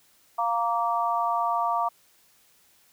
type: chord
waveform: sine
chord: Bb major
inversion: second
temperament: equal with one note detuned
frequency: 698.5 / 932.3 / 1161.2 Hz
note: F5 / Bb5 / D6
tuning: 0 / 0 / -20 cents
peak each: -27 dBFS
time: 0.38-1.89 s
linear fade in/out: 10 ms
effects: white hiss -61 dBFS RMS until 2.92 s